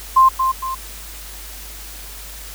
sine tone with echo, 1051 Hz, C6, 7 cents sharp, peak -7 dBFS, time 0.16-0.29 s, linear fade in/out 10 ms, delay 230 ms, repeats 2, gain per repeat -7 dB, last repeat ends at 0.75 s, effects added 50 Hz sine -36 dBFS peak until 2.54 s + white hiss -36 dBFS RMS until 2.54 s

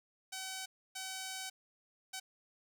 5% pulse tone bursts at uneven times, 760 Hz, F#5, 46 cents sharp, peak -29 dBFS, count 3, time 0.32-0.66 / 0.95-1.5 / 2.13-2.2 s, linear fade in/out 10 ms, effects none

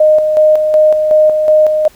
sine tone with tremolo, 616 Hz, D#5, 17 cents flat, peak -4 dBFS, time 0-1.88 s, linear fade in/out 5 ms, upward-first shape square, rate 2.7 Hz, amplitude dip 45%, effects pink hiss -44 dBFS RMS until 1.95 s

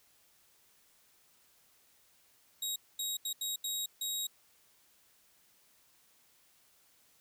20% pulse tone bursts at uneven times, 3799 Hz, A#7, 32 cents sharp, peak -28 dBFS, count 6, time 2.62-2.76 / 2.99-3.17 / 3.25-3.33 / 3.41-3.56 / 3.64-3.86 / 4.01-4.27 s, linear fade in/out 5 ms, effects white hiss -67 dBFS RMS until 7.2 s

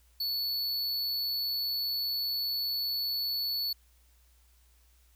square tone, 4435 Hz, C#8, in tune, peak -30 dBFS, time 0.2-3.73 s, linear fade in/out 5 ms, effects added 60 Hz sine -61 dBFS peak until 5.15 s + white hiss -68 dBFS RMS until 5.15 s

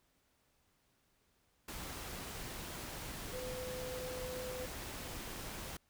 sine tone in noise, 506 Hz, B4, 42 cents sharp, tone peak -42 dBFS, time 3.33-4.66 s, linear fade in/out 5 ms, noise pink, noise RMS -45 dBFS, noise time 1.68-5.77 s, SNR 0 dB, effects pink hiss -75 dBFS RMS until 5.89 s

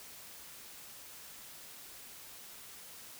silence, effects white hiss -51 dBFS RMS until 3.19 s

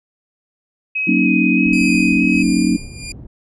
sine tone with vibrato, 2527 Hz, D#7, 26 cents sharp, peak -17 dBFS, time 0.95-2.43 s, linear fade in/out 10 ms, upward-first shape square, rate 1.6 Hz, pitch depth 12 cents each way
sine chord, D# minor seventh, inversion first, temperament equal with one note detuned, 185 / 233.1 / 273.7 / 311.1 Hz, F#3 / A#3 / C#4 / D#4, 0 / 0 / -22 / 0 cents, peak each -18 dBFS, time 1.07-2.77 s, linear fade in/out 10 ms
pink low-pass noise, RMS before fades -34 dBFS, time 1.65-3.27 s, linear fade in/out 10 ms, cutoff 250 Hz, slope 12 dB/octave
15% pulse tone with tremolo, 2406 Hz, D7, 41 cents sharp, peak -17 dBFS, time 1.73-3.12 s, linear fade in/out 2 ms, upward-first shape sine, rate 1.5 Hz, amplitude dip 85%
effects resampled to 22050 Hz

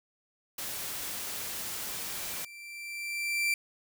white noise, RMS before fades -37 dBFS, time 0.58-2.45 s, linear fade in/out 5 ms
40% pulse tone with exponential growth, 2349 Hz, D7, in tune, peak -24 dBFS, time 1.56-3.54 s, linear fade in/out 2 ms, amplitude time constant 430 ms
effects none

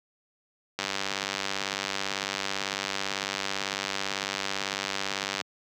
click train, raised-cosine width 0.2 ms, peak -11 dBFS, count 454, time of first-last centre 0.79-5.412 s, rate 98 Hz, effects high-pass 150 Hz 12 dB/octave

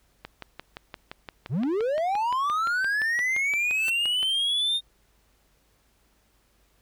click train, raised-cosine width 0.3 ms, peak -20 dBFS, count 24, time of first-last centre 0.25-4.229 s, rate 5.78 Hz
triangle linear sweep, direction up, 98 to 3685 Hz, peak -21 dBFS, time 1.49-4.81 s, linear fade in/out 50 ms
5% pulse tone with exponential growth, 1515 Hz, F#6, 40 cents sharp, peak -21 dBFS, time 3.65-3.9 s, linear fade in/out 5 ms, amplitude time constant 53 ms
effects added 50 Hz sine -66 dBFS peak until 6.81 s + pink hiss -66 dBFS RMS until 6.81 s

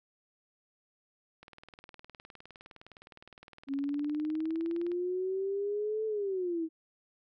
click train, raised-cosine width 0.3 ms, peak -34 dBFS, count 69, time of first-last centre 1.43-4.917 s, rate 19.5 Hz
sine exponential two-way sweep, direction up then down, 272.3 to 440 to 316.2 Hz, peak -30 dBFS, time 3.67-6.69 s, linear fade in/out 50 ms, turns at 6.06 s
effects none

